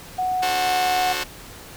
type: tone with pitch glide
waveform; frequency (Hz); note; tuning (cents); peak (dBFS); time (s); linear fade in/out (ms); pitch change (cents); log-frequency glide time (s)
sine; 739 to 734.3; F#5 to F#5; -2 to -13; -20; 0.18-1.13; 10; -11; 0.32-0.85
type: chord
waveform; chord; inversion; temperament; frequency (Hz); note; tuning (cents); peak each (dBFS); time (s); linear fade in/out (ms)
5% pulse; D dominant seventh; none; just; 293.7 / 367.1 / 440.5 / 528.6; D4 / F#4 / A4 / C5; 0 / -14 / +2 / +18; -23 / -17 / -22 / -18; 0.42-1.24; 10
effects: pink hiss -41 dBFS RMS until 1.76 s